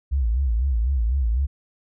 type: tone with vibrato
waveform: sine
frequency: 61.74 Hz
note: B1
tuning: in tune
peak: -18 dBFS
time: 0.11-1.47 s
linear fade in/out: 20 ms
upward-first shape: sine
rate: 4 Hz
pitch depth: 210 cents each way
effects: none